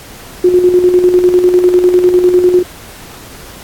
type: tone with tremolo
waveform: sine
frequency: 360.2 Hz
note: F#4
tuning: 46 cents flat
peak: -3 dBFS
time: 0.44-2.63 s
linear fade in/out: 5 ms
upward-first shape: square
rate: 10 Hz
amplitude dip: 50%
effects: pink hiss -33 dBFS RMS until 3.63 s + AAC 64 kbps